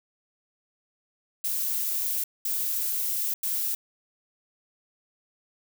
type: noise bursts at uneven times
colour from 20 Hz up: violet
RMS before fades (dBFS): -28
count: 3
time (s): 1.44-2.24 / 2.45-3.34 / 3.43-3.75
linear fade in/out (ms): 5
effects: none